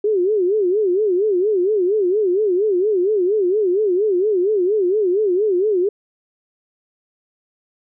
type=tone with vibrato; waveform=sine; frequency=392 Hz; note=G4; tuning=in tune; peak=-14 dBFS; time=0.04-5.89 s; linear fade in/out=5 ms; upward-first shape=sine; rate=4.3 Hz; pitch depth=190 cents each way; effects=none